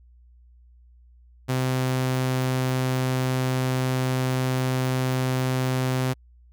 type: tone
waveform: sawtooth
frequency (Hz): 129.1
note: C3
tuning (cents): -23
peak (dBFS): -18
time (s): 1.48-6.14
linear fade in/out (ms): 20
effects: added 60 Hz sine -50 dBFS peak until 6.52 s